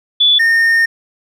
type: tone pair in turn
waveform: sine / triangle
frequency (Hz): 3455 / 1830.2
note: A7 / A#6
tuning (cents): -32 / -32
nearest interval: major seventh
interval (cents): 1100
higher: first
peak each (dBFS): -7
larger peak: neither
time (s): 0.2-0.39 / 0.39-0.86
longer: second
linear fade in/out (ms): 10
effects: none

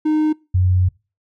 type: tone pair in turn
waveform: triangle / sine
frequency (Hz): 308.1 / 91.6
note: D#4 / F#2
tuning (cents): -17 / -17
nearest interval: octave + major sixth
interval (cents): 2100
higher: first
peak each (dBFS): -12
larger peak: neither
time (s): 0.05-0.33 / 0.54-0.89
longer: second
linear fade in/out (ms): 10
effects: noise-tail reverb RT60 0.3 s tail -24 dB re dry

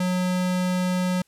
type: tone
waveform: square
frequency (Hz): 182.1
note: F#3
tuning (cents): -27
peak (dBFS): -22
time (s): 0-1.22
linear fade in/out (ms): 5
effects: white hiss -66 dBFS RMS until 1.27 s + low-pass 12000 Hz 12 dB/octave

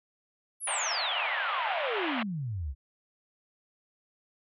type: exponential sweep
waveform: sine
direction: down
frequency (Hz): 11490 to 61.74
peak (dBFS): -31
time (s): 0.6-2.75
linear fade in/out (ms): 50
type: band-pass noise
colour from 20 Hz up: pink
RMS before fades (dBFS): -33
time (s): 0.67-2.23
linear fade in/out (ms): 5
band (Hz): 620 to 3300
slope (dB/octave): 48
effects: none

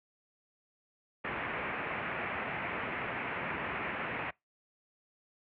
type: low-pass noise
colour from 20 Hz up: white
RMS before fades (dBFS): -37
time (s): 1.24-4.31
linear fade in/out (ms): 10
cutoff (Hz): 2500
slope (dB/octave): 48
effects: noise-tail reverb RT60 0.2 s tail -25 dB re dry + high-pass 80 Hz 12 dB/octave

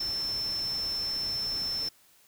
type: tone in noise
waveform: sine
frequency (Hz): 5330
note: E8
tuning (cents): +18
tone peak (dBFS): -29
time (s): 0-1.89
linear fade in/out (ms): 5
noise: pink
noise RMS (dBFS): -44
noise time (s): 0-1.89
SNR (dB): +12
effects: white hiss -61 dBFS RMS until 2.27 s

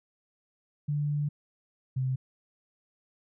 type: tone pair in turn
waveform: sine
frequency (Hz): 146.83 / 130.28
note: D3 / C3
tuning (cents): 0 / -7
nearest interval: major second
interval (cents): 207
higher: first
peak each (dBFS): -26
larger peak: neither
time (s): 0.88-1.29 / 1.96-2.16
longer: first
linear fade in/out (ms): 10
effects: none

